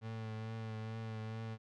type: tone with vibrato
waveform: 35% pulse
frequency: 110.9 Hz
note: A2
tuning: 14 cents sharp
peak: -39 dBFS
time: 0.01-1.58 s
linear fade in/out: 50 ms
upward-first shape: triangle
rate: 2.3 Hz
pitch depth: 29 cents each way
effects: low-pass 4000 Hz 12 dB/octave